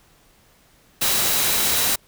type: tone in noise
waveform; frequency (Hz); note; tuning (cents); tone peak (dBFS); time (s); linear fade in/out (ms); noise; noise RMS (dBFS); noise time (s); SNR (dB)
sine; 3911; B7; -18; -30; 1.01-1.96; 10; white; -20; 1.01-1.96; -13
effects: pink hiss -56 dBFS RMS until 2.07 s